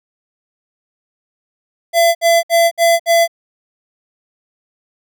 square tone bursts, 675 Hz, E5, 41 cents sharp, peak -9 dBFS, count 5, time 1.93-3.278 s, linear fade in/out 50 ms, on 220 ms, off 62 ms, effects none

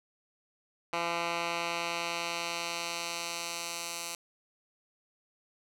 10% pulse tone with band-pass filter sweep, 170 Hz, F3, 46 cents flat, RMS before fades -35 dBFS, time 0.93-4.15 s, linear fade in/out 2 ms, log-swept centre 1800 to 7800 Hz, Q 0.74, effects none

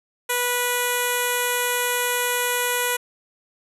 10% pulse tone with low-pass filter, 490 Hz, B4, 14 cents flat, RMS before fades -23 dBFS, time 0.29-2.97 s, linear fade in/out 10 ms, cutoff 11000 Hz, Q 5.6, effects none

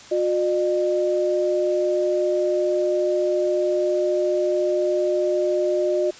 sine tone pair together, 360.1 / 605.6 Hz, F#4 / D#5, -47 / -47 cents, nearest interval major sixth, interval 900 cents, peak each -21 dBFS, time 0.11-6.11 s, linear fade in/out 10 ms, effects white hiss -43 dBFS RMS until 6.19 s + resampled to 16000 Hz

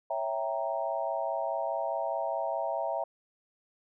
sine chord, C# diminished seventh, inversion none, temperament equal, 554.4 / 659.3 / 784 / 932.3 Hz, C#5 / E5 / G5 / Bb5, 0 / 0 / 0 / 0 cents, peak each -36 / -32 / -36 / -36 dBFS, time 0.1-3.04 s, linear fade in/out 5 ms, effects none

